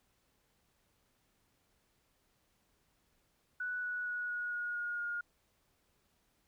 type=tone with pitch steps; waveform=sine; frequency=1480 / 1470.6 / 1461.3 / 1452.1 / 1442.9 / 1433.7 / 1424.6 Hz; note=F#6 / F#6 / F#6 / F#6 / F#6 / F6 / F6; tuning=0 / -11 / -22 / -33 / -44 / +45 / +34 cents; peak=-35 dBFS; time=3.6-5.21 s; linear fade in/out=5 ms; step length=230 ms; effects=pink hiss -75 dBFS RMS until 6.47 s